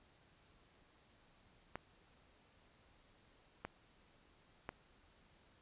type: clicks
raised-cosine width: 0.5 ms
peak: -27 dBFS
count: 3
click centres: 1.756 / 3.65 / 4.691 s
effects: pink hiss -69 dBFS RMS until 5.61 s + resampled to 8000 Hz